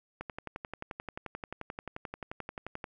click train, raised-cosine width 0.5 ms, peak -23 dBFS, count 31, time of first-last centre 0.21-2.842 s, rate 11.4 Hz, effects none

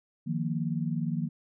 sine chord, Eb suspended second, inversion none, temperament just, 155.56 / 175.01 / 233.3 Hz, Eb3 / F3 / Bb3, 0 / +4 / +2 cents, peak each -31 / -32 / -33 dBFS, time 0.26-1.29 s, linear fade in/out 20 ms, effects none

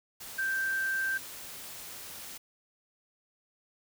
sine tone in noise, 1568 Hz, G6, in tune, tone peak -28 dBFS, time 0.38-1.18 s, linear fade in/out 10 ms, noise white, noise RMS -44 dBFS, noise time 0.2-2.38 s, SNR +13 dB, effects none

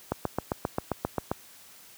click train, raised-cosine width 1 ms, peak -12 dBFS, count 10, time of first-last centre 0.12-1.315 s, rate 7.53 Hz, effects white hiss -52 dBFS RMS until 1.97 s + high-pass 60 Hz 12 dB/octave

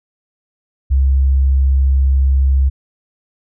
sine tone, 67.2 Hz, C2, 47 cents sharp, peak -9 dBFS, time 0.9-2.7 s, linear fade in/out 20 ms, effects none

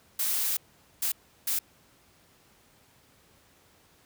blue noise bursts at uneven times, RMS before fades -28 dBFS, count 3, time 0.19-0.57 / 1.02-1.12 / 1.47-1.59 s, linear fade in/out 5 ms, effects pink hiss -61 dBFS RMS until 4.05 s + high-pass 60 Hz 12 dB/octave

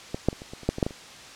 clicks, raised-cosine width 2 ms, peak -15 / -6 / -24 / -26 / -24 / -29 / -8 / -18 / -7 / -14 / -27 dBFS, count 11, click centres 0.145 / 0.286 / 0.329 / 0.419 / 0.535 / 0.633 / 0.69 / 0.784 / 0.828 / 0.865 / 0.908 s, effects white hiss -44 dBFS RMS until 1.35 s + low-pass 6000 Hz 12 dB/octave

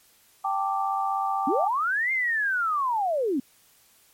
sine chord, G suspended second, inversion none, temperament equal, 784 / 880 / 1174.7 Hz, G5 / A5 / D6, 0 / 0 / 0 cents, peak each -26 / -31 / -28 dBFS, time 0.44-1.68 s, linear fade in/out 10 ms
sine linear two-way sweep, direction up then down, 240 to 2130 to 240 Hz, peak -22 dBFS, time 1.47-3.4 s, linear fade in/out 5 ms, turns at 2.12 s
effects white hiss -59 dBFS RMS until 4.13 s + MP3 64 kbps

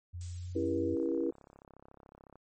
sine tone with pitch glide, 87.8 to 92.97 Hz, F2 to F#2, +10 to +9 cents, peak -38 dBFS, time 0.13-0.96 s, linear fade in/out 20 ms, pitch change +99 cents, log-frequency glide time 0.3-0.81 s
violet noise with exponential decay, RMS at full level -42 dBFS, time 0.21-1.64 s, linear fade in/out 1 ms, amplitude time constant 310 ms
sine chord, C# diminished seventh, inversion none, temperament just, 277.2 / 332.6 / 399.1 / 479 Hz, C#4 / E4 / G4 / Bb4, 0 / +16 / +31 / +47 cents, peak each -36 / -32 / -38 / -35 dBFS, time 0.55-1.31 s, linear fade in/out 10 ms
click train, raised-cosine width 1 ms, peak -40 dBFS, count 48, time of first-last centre 0.97-2.356 s, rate 33.9 Hz
effects MP3 32 kbps

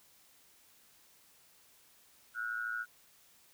sine tone with amplitude modulation, 1454 Hz, F#6, 31 cents flat, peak -31 dBFS, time 2.34-2.86 s, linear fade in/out 50 ms, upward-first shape sine, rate 113 Hz, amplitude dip 80%, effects white hiss -64 dBFS RMS until 3.53 s

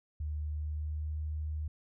sine tone with pitch glide, 75.5 to 76.69 Hz, D2 to D#2, +48 to -24 cents, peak -33 dBFS, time 0.2-1.68 s, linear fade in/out 5 ms, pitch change +28 cents, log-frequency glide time 0.49-1.16 s, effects none

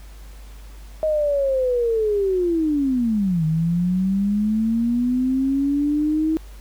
sine linear two-way sweep, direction down then up, 630 to 155.56 to 320.2 Hz, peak -17 dBFS, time 1.03-6.37 s, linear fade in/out 0 ms, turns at 3.45 s, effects added 50 Hz sine -37 dBFS peak until 6.6 s + pink hiss -50 dBFS RMS until 6.6 s

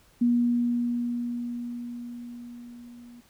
sine tone with level ramp, 240 Hz, B3, 49 cents flat, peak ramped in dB -18 to -45 dBFS, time 0.21-3.21 s, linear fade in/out 10 ms, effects pink hiss -60 dBFS RMS until 3.29 s

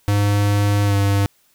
square tone with pitch glide, 102.1 to 99.94 Hz, G#2 to G2, -29 to +34 cents, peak -15 dBFS, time 0.08-1.26 s, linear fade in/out 0 ms, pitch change -37 cents, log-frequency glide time 0.84-0.95 s, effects white hiss -59 dBFS RMS until 1.54 s

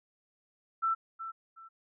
sine tone with echo, 1334 Hz, E6, 20 cents sharp, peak -26 dBFS, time 0.82-0.95 s, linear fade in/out 20 ms, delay 370 ms, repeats 2, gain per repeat -11 dB, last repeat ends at 1.69 s, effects none

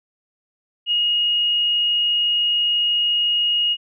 sine tone, 2873 Hz, F7, 48 cents sharp, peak -16 dBFS, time 0.86-3.77 s, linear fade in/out 50 ms, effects none

